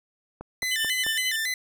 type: click train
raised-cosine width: 1 ms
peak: -23 dBFS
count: 4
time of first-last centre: 0.41-1.065 s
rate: 4.58 Hz
type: tone with vibrato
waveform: sawtooth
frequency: 1900 Hz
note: A#6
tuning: 33 cents sharp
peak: -22 dBFS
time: 0.62-1.54 s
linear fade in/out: 2 ms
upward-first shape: square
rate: 3.6 Hz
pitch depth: 110 cents each way
type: tone with tremolo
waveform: square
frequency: 2999 Hz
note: F#7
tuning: 23 cents sharp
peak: -26 dBFS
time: 0.71-1.36 s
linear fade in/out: 5 ms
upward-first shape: sine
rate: 11 Hz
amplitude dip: 85%
effects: none